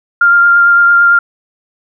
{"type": "tone with vibrato", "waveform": "sine", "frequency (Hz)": 1396.9, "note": "F6", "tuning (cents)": 0, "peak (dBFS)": -4, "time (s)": [0.21, 1.19], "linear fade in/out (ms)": 5, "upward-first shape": "triangle", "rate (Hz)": 8.9, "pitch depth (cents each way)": 15, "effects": []}